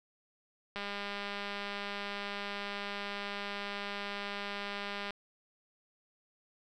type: click train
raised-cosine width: 0.3 ms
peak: -23 dBFS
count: 879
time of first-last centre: 0.76-5.107 s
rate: 202 Hz
effects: none